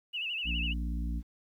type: tone with vibrato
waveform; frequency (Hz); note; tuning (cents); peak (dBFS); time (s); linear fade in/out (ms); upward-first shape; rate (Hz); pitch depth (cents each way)
sine; 2762; F7; -20; -32; 0.13-0.74; 20; sine; 12; 120
type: harmonic tone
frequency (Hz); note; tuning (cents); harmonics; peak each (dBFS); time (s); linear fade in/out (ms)
58.3; A#1; +1; 1 / 3 / 4 / 5; -31 / -41 / -43 / -45; 0.44-1.23; 50
effects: 11-bit